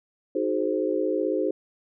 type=chord; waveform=sine; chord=Ab dominant seventh; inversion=second; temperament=equal with one note detuned; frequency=311.1 / 370 / 425.5 / 523.3 Hz; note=Eb4 / Gb4 / Ab4 / C5; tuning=0 / 0 / +42 / 0 cents; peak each=-28 dBFS; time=0.35-1.51 s; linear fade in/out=5 ms; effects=none